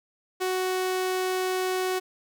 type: tone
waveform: sawtooth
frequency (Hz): 371.2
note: F#4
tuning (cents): +6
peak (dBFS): -21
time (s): 0.4-2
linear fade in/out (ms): 20
effects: none